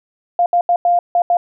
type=tone bursts at uneven times; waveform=sine; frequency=700 Hz; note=F5; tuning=4 cents sharp; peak=-10 dBFS; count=6; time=0.39-0.46 / 0.53-0.61 / 0.69-0.76 / 0.85-0.99 / 1.15-1.22 / 1.3-1.37 s; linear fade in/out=2 ms; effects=none